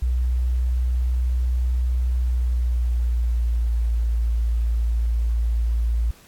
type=tone with pitch glide; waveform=sine; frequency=61.74 to 57.27 Hz; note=B1 to A#1; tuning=0 to -30 cents; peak=-18 dBFS; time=0.02-6.11 s; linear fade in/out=5 ms; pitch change=-130 cents; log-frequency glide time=2.13-3.87 s; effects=pink hiss -51 dBFS RMS until 6.27 s + AAC 64 kbps